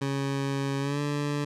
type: tone with pitch glide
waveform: 20% pulse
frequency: 138 to 145.53 Hz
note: C#3 to D3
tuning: -7 to -15 cents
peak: -22 dBFS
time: 0.01-1.45 s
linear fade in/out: 10 ms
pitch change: +92 cents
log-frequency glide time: 0.8-1 s
effects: low-pass 8000 Hz 12 dB/octave